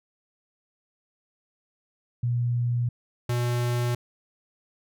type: tone pair in turn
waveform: sine / square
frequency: 120.6 / 121.19 Hz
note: B2 / B2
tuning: -41 / -32 cents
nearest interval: unison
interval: 9 cents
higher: second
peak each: -22 / -24 dBFS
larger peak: first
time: 2.23-2.89 / 3.29-3.95 s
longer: neither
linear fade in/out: 5 ms
effects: none